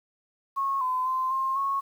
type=tone with pitch steps; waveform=sine; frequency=1093 / 1019 / 1037 / 1062 / 1099 Hz; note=C#6 / C6 / C6 / C6 / C#6; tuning=-25 / -46 / -16 / +25 / -15 cents; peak=-24 dBFS; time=0.56-1.81 s; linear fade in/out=20 ms; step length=250 ms; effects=9-bit